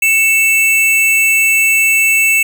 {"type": "tone pair together", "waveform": "square", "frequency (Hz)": [2217, 2655], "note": ["C#7", "E7"], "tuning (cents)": [0, 12], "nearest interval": "minor third", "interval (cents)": 312, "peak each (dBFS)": [-17, -10], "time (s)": [0.02, 2.43], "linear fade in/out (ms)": 5, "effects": []}